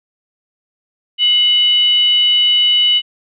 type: tone with frequency modulation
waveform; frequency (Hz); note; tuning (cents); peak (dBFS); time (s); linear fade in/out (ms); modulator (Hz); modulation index
sine; 2960; F#7; 0; -9; 1.18-3.02; 50; 834; 0.3
effects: none